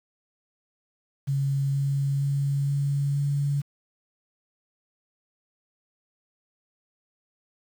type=tone with pitch steps; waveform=sine; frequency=138 / 139.04 / 140.09 / 141.14 / 142.21 Hz; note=C#3 / C#3 / C#3 / C#3 / C#3; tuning=-7 / +6 / +19 / +32 / +45 cents; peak=-22 dBFS; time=1.27-3.62 s; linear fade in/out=20 ms; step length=470 ms; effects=8-bit